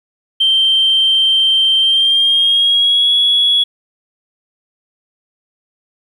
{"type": "tone with pitch glide", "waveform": "sine", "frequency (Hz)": [3136, 3361], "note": ["G7", "G#7"], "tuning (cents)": [0, 20], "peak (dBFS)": -8, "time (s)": [0.4, 3.64], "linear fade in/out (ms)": 10, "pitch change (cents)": 120, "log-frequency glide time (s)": [1.8, 3.14], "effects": ["tanh soft clip ceiling -4 dBFS", "8-bit"]}